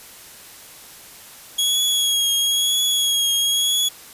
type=tone with vibrato; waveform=sawtooth; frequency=3322 Hz; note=G#7; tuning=in tune; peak=-14 dBFS; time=1.58-3.89 s; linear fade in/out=10 ms; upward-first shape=triangle; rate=1 Hz; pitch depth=34 cents each way; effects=white hiss -42 dBFS RMS until 4.13 s + resampled to 32000 Hz